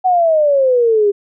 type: exponential sweep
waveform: sine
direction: down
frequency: 754 to 398.4 Hz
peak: -9 dBFS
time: 0.04-1.12 s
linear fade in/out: 20 ms
effects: none